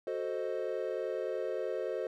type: chord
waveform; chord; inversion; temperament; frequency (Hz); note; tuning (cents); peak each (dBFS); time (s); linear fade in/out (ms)
triangle; F# diminished seventh; none; equal; 370 / 440 / 523.3 / 622.3; F#4 / A4 / C5 / Eb5; 0 / 0 / 0 / 0; -37 / -36 / -35 / -38; 0.07-2.07; 2
effects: none